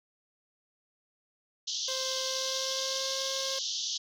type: band-pass noise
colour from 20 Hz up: white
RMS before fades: -34 dBFS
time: 1.67-3.98 s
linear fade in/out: 10 ms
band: 3000 to 6400 Hz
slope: 96 dB/octave
type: tone with pitch glide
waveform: sawtooth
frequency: 524 to 535.6 Hz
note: C5 to C5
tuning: +2 to +40 cents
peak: -32 dBFS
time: 1.88-3.59 s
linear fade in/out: 5 ms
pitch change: +38 cents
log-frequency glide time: 2.24-3.25 s
effects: none